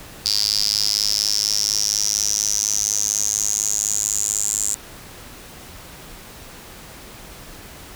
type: tone with high-pass filter sweep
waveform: square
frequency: 52.1 Hz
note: G#1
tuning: 6 cents sharp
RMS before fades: -21 dBFS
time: 0.25-4.75 s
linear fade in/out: 10 ms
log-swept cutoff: 4800 to 7400 Hz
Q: 9.9
effects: pink hiss -40 dBFS RMS until 7.95 s